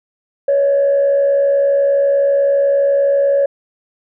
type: tone with frequency modulation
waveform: sine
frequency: 560 Hz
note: C#5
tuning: 18 cents sharp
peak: -9 dBFS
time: 0.48-3.46 s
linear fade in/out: 5 ms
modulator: 68.2 Hz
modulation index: 0.32
effects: tanh soft clip ceiling -7 dBFS